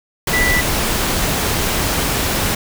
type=tone in noise; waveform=sine; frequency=1975.5 Hz; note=B6; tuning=in tune; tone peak=-15 dBFS; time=0.33-0.61 s; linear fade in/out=5 ms; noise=pink; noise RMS=-18 dBFS; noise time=0.27-2.55 s; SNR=0 dB; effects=none